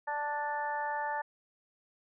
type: harmonic tone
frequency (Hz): 293.7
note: D4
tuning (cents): 0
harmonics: 2 / 3 / 4 / 5 / 6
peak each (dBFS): -41 / -33 / -46 / -44 / -39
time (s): 0.07-1.22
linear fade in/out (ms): 10
effects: none